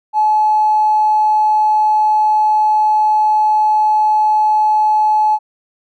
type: tone with tanh clipping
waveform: triangle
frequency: 856 Hz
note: A5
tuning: 48 cents flat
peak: -9 dBFS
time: 0.13-5.39 s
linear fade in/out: 50 ms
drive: 2 dB
effects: none